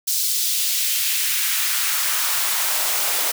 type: noise with high-pass filter sweep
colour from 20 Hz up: white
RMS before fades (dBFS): -21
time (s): 0.07-3.32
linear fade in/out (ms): 10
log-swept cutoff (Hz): 5000 to 500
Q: 1.2
effects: none